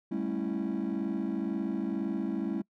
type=chord; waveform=triangle; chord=A dominant seventh; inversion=third; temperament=just; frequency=198 / 220 / 275 / 330 Hz; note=G3 / A3 / C#4 / E4; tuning=+18 / 0 / -14 / +2 cents; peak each=-32 dBFS; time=0.11-2.62 s; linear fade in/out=10 ms; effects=noise-tail reverb RT60 0.1 s tail -26 dB re dry + tanh soft clip ceiling -23 dBFS